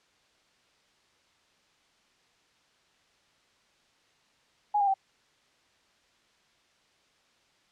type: tone with pitch steps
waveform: sine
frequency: 830.6 / 802.8 / 775.9 Hz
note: G#5 / G5 / G5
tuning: 0 / +41 / -18 cents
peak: -22 dBFS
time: 4.74-4.941 s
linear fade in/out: 10 ms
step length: 67 ms
effects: white hiss -66 dBFS RMS until 7.71 s + low-pass 5000 Hz 12 dB/octave